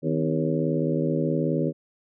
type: harmonic tone with a mistuned harmonic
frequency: 78.8 Hz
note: D#2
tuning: 23 cents sharp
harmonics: 2 / 3 / 4 / 5 / 6 / 7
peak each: -26 / -28 / -29 / -30 / -31 / -31 dBFS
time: 0.02-1.73 s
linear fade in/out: 50 ms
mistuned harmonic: 3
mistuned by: +100 cents
effects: none